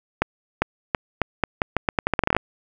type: accelerating click train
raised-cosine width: 0.5 ms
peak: -3 dBFS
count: 18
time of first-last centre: 0.22-2.366 s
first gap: 400 ms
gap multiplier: 0.82
effects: none